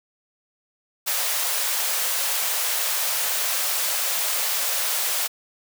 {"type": "high-pass noise", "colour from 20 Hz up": "white", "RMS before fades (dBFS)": -24, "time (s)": [1.06, 5.28], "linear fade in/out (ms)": 20, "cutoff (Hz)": 480, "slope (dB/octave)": 48, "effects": []}